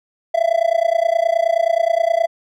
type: tone with amplitude modulation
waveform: triangle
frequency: 669 Hz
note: E5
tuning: 25 cents sharp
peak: -8 dBFS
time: 0.34-2.27 s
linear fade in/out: 10 ms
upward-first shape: sine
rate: 29.5 Hz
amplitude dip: 95%
effects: none